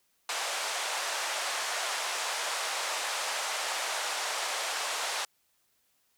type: band-pass noise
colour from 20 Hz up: pink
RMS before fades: -33 dBFS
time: 0.29-5.25 s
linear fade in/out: 2 ms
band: 620 to 9300 Hz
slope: 24 dB/octave
effects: white hiss -72 dBFS RMS until 6.17 s